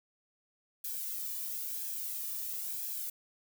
violet noise with flanger, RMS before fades -38 dBFS, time 0.84-3.1 s, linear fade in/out 5 ms, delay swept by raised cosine 1.2 to 1.71 ms, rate 1 Hz, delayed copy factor +0.6, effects none

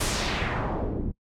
pink noise with low-pass filter sweep, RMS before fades -28 dBFS, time 0-1.12 s, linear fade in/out 10 ms, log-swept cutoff 11000 to 210 Hz, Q 1.4, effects noise-tail reverb RT60 0.1 s tail -22 dB re dry

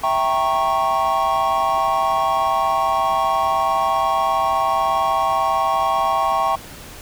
triangle chord, E diminished seventh, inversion none, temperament equal with one note detuned, 659.3 / 784 / 932.3 / 1099.2 Hz, E5 / G5 / Bb5 / Db6, 0 / 0 / 0 / -15 cents, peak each -22 / -19 / -22 / -18 dBFS, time 0.03-6.56 s, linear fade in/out 10 ms, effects pink hiss -38 dBFS RMS until 7.01 s

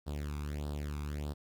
sawtooth tone with flanger, 73.4 Hz, D2, in tune, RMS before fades -38 dBFS, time 0.06-1.34 s, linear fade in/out 20 ms, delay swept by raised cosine 0.22 to 0.84 ms, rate 1.6 Hz, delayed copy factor +0.8, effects 12-bit

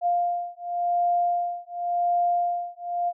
sine beating tone pair, 700 / 700.91 Hz, F5 / F5, +4 / +6 cents, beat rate 0.91 Hz, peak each -25 dBFS, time 0.01-3.13 s, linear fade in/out 50 ms, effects none

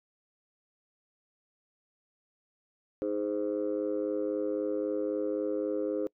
sine chord, Ab major, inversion second, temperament just, 311.5 / 415.3 / 519.1 Hz, Eb4 / Ab4 / C5, +2 / 0 / -14 cents, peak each -32 dBFS, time 3.02-6.07 s, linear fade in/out 0 ms, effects noise-tail reverb RT60 0.1 s tail -25 dB re dry + tanh soft clip ceiling -22 dBFS

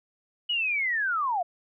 sine linear sweep, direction down, 2960 to 663 Hz, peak -24 dBFS, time 0.49-1.43 s, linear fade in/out 10 ms, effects none

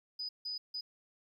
triangle tone bursts at uneven times, 4978 Hz, D#8, in tune, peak -33 dBFS, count 3, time 0.19-0.29 / 0.45-0.58 / 0.74-0.81 s, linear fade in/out 10 ms, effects tanh soft clip ceiling -35 dBFS

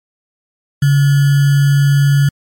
sine tone with sample-and-hold, 140.9 Hz, C#3, 29 cents sharp, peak -7 dBFS, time 0.82-2.29 s, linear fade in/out 5 ms, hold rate 1575 Hz, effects MP3 64 kbps

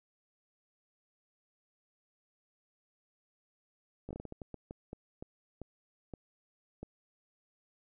slowing click train, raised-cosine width 2 ms, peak -29 dBFS, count 15, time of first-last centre 4.09-6.83 s, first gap 17 ms, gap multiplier 1.33, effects none

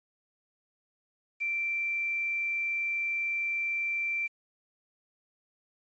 sine tone with quantisation, 2349 Hz, D7, in tune, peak -28 dBFS, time 1.4-4.28 s, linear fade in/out 20 ms, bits 9, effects resampled to 16000 Hz

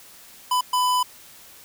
square tone bursts at uneven times, 999 Hz, B5, 20 cents sharp, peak -19 dBFS, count 2, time 0.51-0.61 / 0.73-1.03 s, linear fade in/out 5 ms, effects white hiss -47 dBFS RMS until 1.64 s

